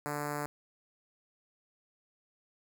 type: tone with notch filter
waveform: 5% pulse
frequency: 146.83 Hz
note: D3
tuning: in tune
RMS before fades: -36 dBFS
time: 0.06-0.46 s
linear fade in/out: 0 ms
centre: 3500 Hz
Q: 0.64
effects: none